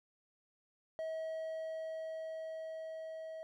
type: tone with level ramp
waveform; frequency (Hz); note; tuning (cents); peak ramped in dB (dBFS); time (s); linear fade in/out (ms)
triangle; 641; E5; -49; -35 to -41; 0.99-3.43; 0
effects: none